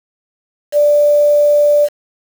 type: tone with quantisation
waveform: sine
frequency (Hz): 587.3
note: D5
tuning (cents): 0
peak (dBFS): -7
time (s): 0.72-1.89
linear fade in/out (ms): 50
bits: 5
effects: none